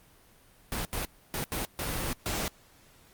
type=noise bursts at uneven times; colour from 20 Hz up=pink; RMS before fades=-32 dBFS; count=6; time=0.72-0.85 / 0.93-1.05 / 1.34-1.44 / 1.52-1.65 / 1.79-2.13 / 2.26-2.48 s; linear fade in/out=0 ms; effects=pink hiss -59 dBFS RMS until 3.13 s + Opus 32 kbps